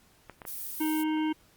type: clicks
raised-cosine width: 0.5 ms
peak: -27 dBFS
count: 3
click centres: 0.297 / 0.418 / 0.452 s
type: noise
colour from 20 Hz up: violet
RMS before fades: -37 dBFS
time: 0.46-1.04 s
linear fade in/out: 20 ms
type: harmonic tone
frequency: 311.1 Hz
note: D#4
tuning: in tune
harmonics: 1 / 3 / 5 / 7 / 9 / 10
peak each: -26 / -36 / -44 / -43 / -46 / -47 dBFS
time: 0.8-1.33 s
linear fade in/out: 10 ms
effects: pink hiss -62 dBFS RMS until 1.56 s + Opus 48 kbps